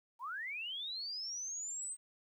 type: linear sweep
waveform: sine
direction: up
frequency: 880 to 8372 Hz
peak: -39 dBFS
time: 0.19-1.97 s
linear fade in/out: 50 ms
effects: 12-bit